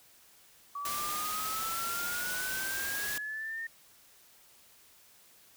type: exponential sweep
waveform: sine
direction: up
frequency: 1136 to 1836 Hz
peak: -35 dBFS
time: 0.75-3.67 s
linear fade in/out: 5 ms
type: noise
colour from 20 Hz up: white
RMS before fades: -37 dBFS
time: 0.85-3.18 s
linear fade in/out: 2 ms
effects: white hiss -60 dBFS RMS until 5.56 s